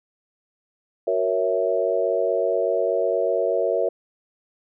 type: chord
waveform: sine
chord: F# dominant seventh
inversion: none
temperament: equal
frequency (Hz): 370 / 466.2 / 554.4 / 659.3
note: F#4 / A#4 / C#5 / E5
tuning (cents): 0 / 0 / 0 / 0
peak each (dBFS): -27 / -24 / -24 / -24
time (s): 1.07-3.89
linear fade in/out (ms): 5
effects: none